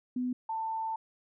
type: tone pair in turn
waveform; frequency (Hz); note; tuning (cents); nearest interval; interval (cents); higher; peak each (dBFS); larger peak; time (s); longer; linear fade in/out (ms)
sine; 250 / 890.9; B3 / A5; +21 / +21; octave + minor seventh; 2200; second; -29 / -31; first; 0.16-0.33 / 0.49-0.96; second; 5
effects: none